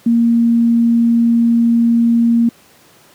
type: tone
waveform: sine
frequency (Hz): 233.1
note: A#3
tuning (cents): 0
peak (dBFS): -8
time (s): 0.06-2.49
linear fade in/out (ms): 5
effects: pink hiss -47 dBFS RMS until 3.14 s + high-pass 150 Hz 12 dB/octave